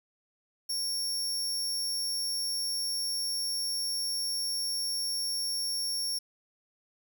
sawtooth tone, 5500 Hz, F8, 27 cents flat, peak -27 dBFS, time 0.69-6.19 s, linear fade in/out 10 ms, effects 9-bit

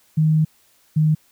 sine tone pair in turn, 156.2 / 154.85 Hz, D#3 / D#3, +7 / -8 cents, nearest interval unison, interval 15 cents, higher first, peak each -13 dBFS, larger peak neither, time 0.17-0.45 / 0.96-1.15 s, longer first, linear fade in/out 10 ms, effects white hiss -58 dBFS RMS until 1.31 s

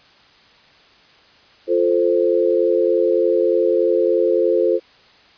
sine chord, F major, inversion none, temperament equal, 349.2 / 440 / 523.3 Hz, F4 / A4 / C5, 0 / 0 / 0 cents, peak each -18 dBFS, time 1.67-4.8 s, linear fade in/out 50 ms, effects white hiss -50 dBFS RMS until 5.37 s + resampled to 11025 Hz

